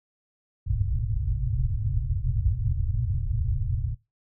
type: low-pass noise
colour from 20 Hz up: white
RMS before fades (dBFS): -26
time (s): 0.66-3.95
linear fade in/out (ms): 20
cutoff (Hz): 130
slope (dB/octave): 96
effects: noise-tail reverb RT60 0.2 s tail -17 dB re dry